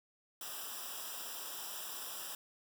white noise with comb filter, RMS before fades -44 dBFS, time 0.41-2.35 s, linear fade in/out 2 ms, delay 0.46 ms, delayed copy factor -1, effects none

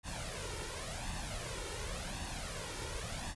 pink noise with flanger, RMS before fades -41 dBFS, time 0.03-3.35 s, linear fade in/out 50 ms, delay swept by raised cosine 1.1 to 2.2 ms, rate 0.91 Hz, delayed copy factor +0.65, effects resampled to 24000 Hz

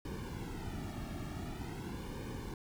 brown noise with flanger, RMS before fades -42 dBFS, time 0.05-2.54 s, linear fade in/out 2 ms, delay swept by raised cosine 1.5 to 2.01 ms, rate 0.46 Hz, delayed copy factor -0.85, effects none

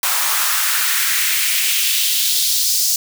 white noise with high-pass filter sweep, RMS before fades -17 dBFS, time 0.03-2.96 s, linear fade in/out 2 ms, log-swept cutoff 900 to 5500 Hz, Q 2, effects none

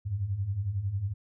sine beating tone pair, 91 / 102 Hz, F#2 / G#2, -28 / -31 cents, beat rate 11 Hz, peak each -35 / -29 dBFS, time 0.05-1.14 s, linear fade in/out 20 ms, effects none

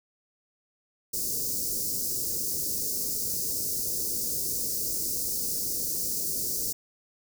white band-stop noise, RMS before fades -30 dBFS, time 1.13-6.73 s, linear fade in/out 10 ms, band 520 to 4800 Hz, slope 48 dB/octave, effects none

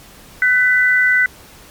sine tone pair together, 1502.8 / 1988 Hz, F#6 / B6, +26 / +11 cents, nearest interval perfect fourth, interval 485 cents, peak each -13 dBFS, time 0.42-1.26 s, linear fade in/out 2 ms, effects pink hiss -42 dBFS RMS until 1.7 s + MP3 96 kbps

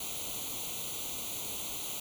white noise with comb filter, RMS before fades -38 dBFS, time 0-2 s, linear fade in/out 5 ms, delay 0.29 ms, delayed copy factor +0.95, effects none

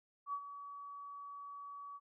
sine tone with ADSR envelope, 1137 Hz, C#6, 44 cents sharp, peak -35 dBFS, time 0.26-2 s, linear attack 71 ms, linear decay 68 ms, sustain -11 dB, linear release 41 ms, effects none

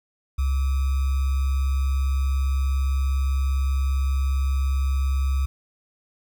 sine tone with sample-and-hold, 67.4 Hz, C#2, 48 cents flat, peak -19 dBFS, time 0.38-5.46 s, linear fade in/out 10 ms, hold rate 1225 Hz, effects none

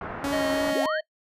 white low-pass noise, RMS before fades -35 dBFS, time 0.01-0.71 s, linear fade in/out 2 ms, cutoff 1500 Hz, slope 24 dB/octave
sawtooth tone with vibrato, 277.8 Hz, C#4, 4 cents sharp, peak -22 dBFS, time 0.24-0.86 s, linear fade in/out 2 ms, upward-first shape triangle, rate 3 Hz, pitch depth 35 cents each way
harmonic tone, 622.3 Hz, D#5, in tune, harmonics 1 / 3 / 5 / 7, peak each -26 / -36 / -40 / -43 dBFS, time 0.32-1.01 s, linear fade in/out 10 ms
sine linear sweep, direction up, 71.7 to 1864.7 Hz, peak -27 dBFS, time 0.71-1.01 s, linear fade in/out 50 ms
effects noise-tail reverb RT60 0.1 s tail -21 dB re dry + resampled to 32000 Hz

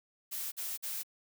blue noise bursts, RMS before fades -38 dBFS, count 3, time 0.31-1.034 s, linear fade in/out 20 ms, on 210 ms, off 47 ms, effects none

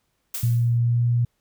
blue noise with exponential decay, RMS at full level -27 dBFS, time 0.34-0.78 s, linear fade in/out 5 ms, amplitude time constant 94 ms
sine tone with pitch glide, 118.4 to 119.71 Hz, A#2 to A#2, +27 to +46 cents, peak -17 dBFS, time 0.43-1.25 s, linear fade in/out 5 ms, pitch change +19 cents, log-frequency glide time 0.79-1.06 s
effects pink hiss -72 dBFS RMS until 1.4 s

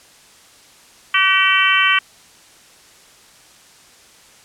harmonic tone with a mistuned harmonic, 383.9 Hz, G4, 36 cents flat, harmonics 3 / 4 / 5 / 6 / 7 / 8, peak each -19 / -19 / -19 / -19 / -19 / -19 dBFS, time 1.14-1.99 s, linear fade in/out 5 ms, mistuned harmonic 4, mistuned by -18 cents, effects white hiss -47 dBFS RMS until 4.44 s + low-pass 9000 Hz 12 dB/octave

